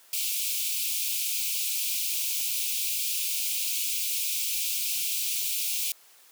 white high-pass noise, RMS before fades -29 dBFS, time 0.13-5.92 s, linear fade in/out 2 ms, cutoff 2300 Hz, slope 96 dB/octave, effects white hiss -56 dBFS RMS until 6.31 s + high-pass 400 Hz 12 dB/octave

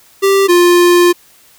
square tone pair in turn, 392 / 351.1 Hz, G4 / F4, 0 / +9 cents, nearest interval major second, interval 191 cents, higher first, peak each -8 / -6 dBFS, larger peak second, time 0.22-0.48 / 0.48-1.13 s, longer second, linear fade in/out 20 ms, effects white hiss -46 dBFS RMS until 1.58 s

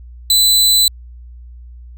sawtooth tone, 4000 Hz, B7, 21 cents sharp, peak -6 dBFS, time 0.3-0.88 s, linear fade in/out 2 ms, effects added 60 Hz sine -33 dBFS peak until 1.97 s

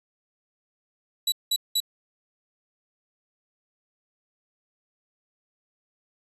sawtooth tone bursts, 3935 Hz, B7, 7 cents flat, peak -18 dBFS, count 3, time 1.27-1.803 s, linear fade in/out 5 ms, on 51 ms, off 190 ms, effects resampled to 32000 Hz

